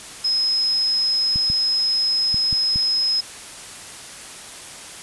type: tone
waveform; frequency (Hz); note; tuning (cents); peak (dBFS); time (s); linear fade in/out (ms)
sine; 5120; D#8; +49; -17; 0.24-3.21; 10
type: clicks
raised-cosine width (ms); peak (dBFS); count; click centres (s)
5; -17; 5; 1.359 / 1.501 / 2.344 / 2.528 / 2.759
effects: white hiss -37 dBFS RMS until 5.02 s + resampled to 24000 Hz